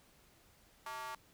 square tone with high-pass filter, 127.6 Hz, C3, 43 cents flat, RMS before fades -44 dBFS, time 0.86-1.15 s, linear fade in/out 2 ms, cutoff 1000 Hz, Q 3.4, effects pink hiss -66 dBFS RMS until 1.33 s

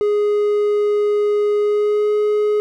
triangle tone with pitch glide, 415.3 to 420.1 Hz, G#4 to G#4, 0 to +20 cents, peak -12 dBFS, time 0.01-2.6 s, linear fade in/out 0 ms, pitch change +20 cents, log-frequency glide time 1.59-2.12 s, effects none

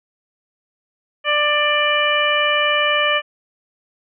harmonic tone, 592 Hz, D5, 14 cents sharp, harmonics 1 / 2 / 3 / 4 / 5, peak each -21 / -21 / -21 / -21 / -21 dBFS, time 1.24-3.22 s, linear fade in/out 50 ms, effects none

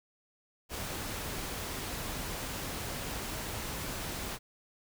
pink noise, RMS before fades -38 dBFS, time 0.69-4.39 s, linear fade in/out 50 ms, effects none

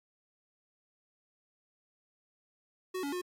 square tone with pitch steps, 370.9 / 283.4 / 360.2 Hz, F#4 / C#4 / F#4, +4 / +38 / -46 cents, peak -34 dBFS, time 2.94-3.216 s, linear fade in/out 10 ms, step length 92 ms, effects MP3 64 kbps

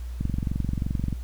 click train, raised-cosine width 5 ms, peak -14 dBFS, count 22, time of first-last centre 0.21-1.127 s, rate 22.9 Hz, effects added 60 Hz sine -31 dBFS peak until 1.23 s + pink hiss -53 dBFS RMS until 1.23 s

